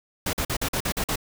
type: noise bursts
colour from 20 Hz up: pink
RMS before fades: -26 dBFS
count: 8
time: 0.26-1.158 s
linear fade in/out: 5 ms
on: 72 ms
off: 46 ms
effects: none